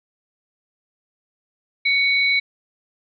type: tone pair together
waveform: sine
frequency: 2234 / 3981 Hz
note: C#7 / B7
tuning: +13 / +13 cents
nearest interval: minor seventh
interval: 1000 cents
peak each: -16 / -23 dBFS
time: 1.85-2.4 s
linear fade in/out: 10 ms
effects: none